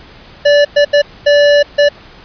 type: tone bursts at uneven times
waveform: square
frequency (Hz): 580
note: D5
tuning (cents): -22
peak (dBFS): -6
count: 5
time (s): 0.45-0.65 / 0.76-0.85 / 0.93-1.02 / 1.26-1.63 / 1.78-1.89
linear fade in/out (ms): 10
effects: pink hiss -38 dBFS RMS until 2.24 s + resampled to 11025 Hz